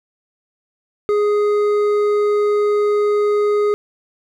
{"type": "tone with hard clipping", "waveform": "sine", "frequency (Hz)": 415.3, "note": "G#4", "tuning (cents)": 0, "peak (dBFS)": -15, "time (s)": [1.09, 3.74], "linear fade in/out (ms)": 0, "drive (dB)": 7, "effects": []}